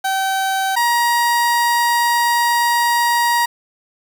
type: tone pair in turn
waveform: 30% pulse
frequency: 770 / 948.4 Hz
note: G5 / A#5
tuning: -31 / +30 cents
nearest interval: major third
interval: 361 cents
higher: second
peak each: -14 / -11 dBFS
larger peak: second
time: 0.04-0.76 / 0.76-3.46 s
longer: second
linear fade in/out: 10 ms
effects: 7-bit

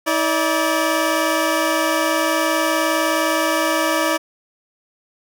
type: tone pair together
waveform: 15% pulse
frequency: 320 / 580.5 Hz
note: D#4 / D5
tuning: +49 / -20 cents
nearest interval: minor seventh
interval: 1031 cents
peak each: -13 / -13 dBFS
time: 0.06-4.18 s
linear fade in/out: 20 ms
effects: none

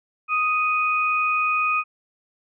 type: tone pair together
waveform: sine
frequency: 1247.2 / 2489 Hz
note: D#6 / D#7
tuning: +4 / 0 cents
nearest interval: octave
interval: 1196 cents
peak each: -21 / -22 dBFS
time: 0.28-1.84 s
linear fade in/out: 50 ms
effects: none

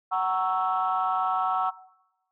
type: chord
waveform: sine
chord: F# dominant seventh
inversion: none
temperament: equal with one note detuned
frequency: 748.2 / 932.3 / 1108.7 / 1318.5 Hz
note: F#5 / A#5 / C#6 / E6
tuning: +19 / 0 / 0 / 0 cents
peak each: -26 / -30 / -29 / -28 dBFS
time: 0.11-1.71 s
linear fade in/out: 20 ms
effects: noise-tail reverb RT60 0.9 s tail -19 dB re dry + tanh soft clip ceiling -15 dBFS

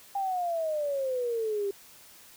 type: exponential sweep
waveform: sine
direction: down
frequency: 803 to 392 Hz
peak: -27 dBFS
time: 0.15-1.71 s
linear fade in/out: 5 ms
effects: white hiss -53 dBFS RMS until 2.36 s

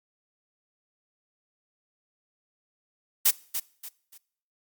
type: noise with echo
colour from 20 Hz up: blue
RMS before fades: -19 dBFS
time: 3.25-3.31 s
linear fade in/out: 10 ms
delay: 290 ms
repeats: 3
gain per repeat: -10 dB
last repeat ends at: 4.18 s
effects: noise-tail reverb RT60 0.6 s tail -22 dB re dry + Opus 48 kbps

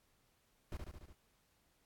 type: noise with echo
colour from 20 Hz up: brown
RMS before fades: -42 dBFS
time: 0.72-0.77 s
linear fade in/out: 2 ms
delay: 72 ms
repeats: 5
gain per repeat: -3 dB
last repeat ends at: 1.13 s
effects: pink hiss -75 dBFS RMS until 1.85 s + AAC 64 kbps

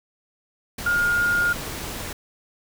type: tone in noise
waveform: sine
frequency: 1420 Hz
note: F6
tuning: 28 cents sharp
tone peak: -18 dBFS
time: 0.86-1.53 s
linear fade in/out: 5 ms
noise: pink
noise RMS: -32 dBFS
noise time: 0.78-2.13 s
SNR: +11 dB
effects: none

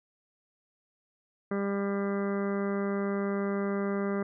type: harmonic tone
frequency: 199.3 Hz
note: G3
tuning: 29 cents sharp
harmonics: 1 / 2 / 3 / 4 / 5 / 6 / 7 / 8 / 9 / 10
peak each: -30 / -32 / -38 / -47 / -47 / -41 / -46 / -46 / -55 / -47 dBFS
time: 1.51-4.23 s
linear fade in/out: 5 ms
effects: none

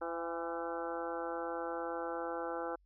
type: harmonic tone with a mistuned harmonic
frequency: 168.6 Hz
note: E3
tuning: 39 cents sharp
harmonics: 2 / 3 / 4 / 5 / 6 / 7 / 8 / 9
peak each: -43 / -40 / -46 / -43 / -49 / -49 / -45 / -50 dBFS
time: 0.01-2.76 s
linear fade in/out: 10 ms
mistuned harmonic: 5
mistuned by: -35 cents
effects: added 47 Hz sine -65 dBFS peak until 2.85 s

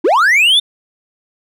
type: linear sweep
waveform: triangle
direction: up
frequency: 270.2 to 3629 Hz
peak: -6 dBFS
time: 0.04-0.6 s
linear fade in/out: 10 ms
effects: none

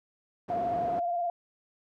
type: band-pass noise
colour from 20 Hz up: white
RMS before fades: -39 dBFS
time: 0.48-1 s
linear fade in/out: 10 ms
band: 100 to 530 Hz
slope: 12 dB/octave
type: tone with vibrato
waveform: sine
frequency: 696 Hz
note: F5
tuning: 6 cents flat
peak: -27 dBFS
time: 0.5-1.3 s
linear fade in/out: 2 ms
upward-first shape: sine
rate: 19 Hz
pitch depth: 45 cents each way
effects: none

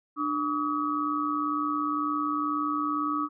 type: tone cluster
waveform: sine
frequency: 297.1 / 1144 / 1266 Hz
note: D4 / D6 / D#6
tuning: +20 / -46 / +30 cents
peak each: -30 dBFS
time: 0.16-3.29 s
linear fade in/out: 50 ms
effects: none

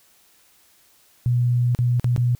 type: tone with dropouts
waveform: sine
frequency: 122 Hz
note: B2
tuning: 21 cents flat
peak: -16 dBFS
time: 1.26-2.35 s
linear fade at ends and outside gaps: 0 ms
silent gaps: 1.749-1.789 / 1.997-2.044 / 2.163-2.178 s
effects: white hiss -57 dBFS RMS until 2.39 s

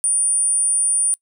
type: tone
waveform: sine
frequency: 9360 Hz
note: D9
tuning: 7 cents flat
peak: -15 dBFS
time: 0.04-1.14 s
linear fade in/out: 0 ms
effects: noise-tail reverb RT60 0.1 s tail -24 dB re dry

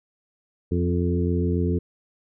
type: harmonic tone with a mistuned harmonic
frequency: 87.4 Hz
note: F2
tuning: 2 cents sharp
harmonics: 1 / 2 / 3 / 4 / 5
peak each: -23 / -26 / -28 / -29 / -30 dBFS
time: 0.71-1.79 s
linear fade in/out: 10 ms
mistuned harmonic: 4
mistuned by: +17 cents
effects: none

